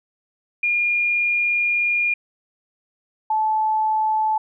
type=tone pair in turn; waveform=sine; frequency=2419 / 868.7 Hz; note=D#7 / A5; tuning=-49 / -22 cents; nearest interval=octave + tritone; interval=1773 cents; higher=first; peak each=-17 dBFS; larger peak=neither; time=0.63-2.14 / 3.3-4.38 s; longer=first; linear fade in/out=5 ms; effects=none